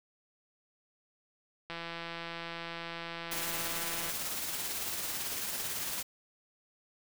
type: click train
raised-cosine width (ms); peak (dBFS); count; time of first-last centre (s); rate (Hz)
0.3; -24; 404; 1.7-4.099; 168
type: noise with tremolo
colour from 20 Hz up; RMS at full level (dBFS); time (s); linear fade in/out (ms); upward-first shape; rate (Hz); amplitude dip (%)
white; -35; 3.31-6.03; 10; triangle; 18; 35
effects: none